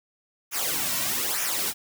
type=noise with flanger; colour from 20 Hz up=white; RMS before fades=-27 dBFS; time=0.51-1.74 s; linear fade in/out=50 ms; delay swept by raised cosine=0.23 to 2.43 ms; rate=1.1 Hz; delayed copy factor=-0.75; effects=none